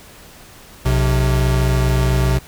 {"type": "tone pair together", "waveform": "square", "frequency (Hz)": [60.55, 128.3], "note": ["B1", "C3"], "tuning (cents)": [-34, -34], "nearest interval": "octave + minor second", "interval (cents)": 1300, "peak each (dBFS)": -17, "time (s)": [0.85, 2.39], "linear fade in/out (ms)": 10, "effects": ["pink hiss -42 dBFS RMS until 2.47 s"]}